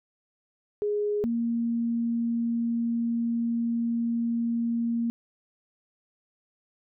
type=tone pair in turn; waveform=sine; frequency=415.3 / 233.1 Hz; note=G#4 / A#3; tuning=0 / 0 cents; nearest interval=minor seventh; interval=1000 cents; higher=first; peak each=-24 / -24 dBFS; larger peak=neither; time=0.82-1.24 / 1.24-5.1 s; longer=second; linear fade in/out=0 ms; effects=none